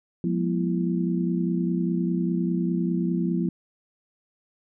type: tone cluster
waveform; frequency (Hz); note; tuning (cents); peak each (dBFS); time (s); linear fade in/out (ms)
sine; 177.4 / 207.3 / 242.4 / 335.2; F3 / G#3 / B3 / E4; +27 / -3 / -32 / +29; -24 / -33 / -29 / -29; 0.24-3.49; 2
effects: none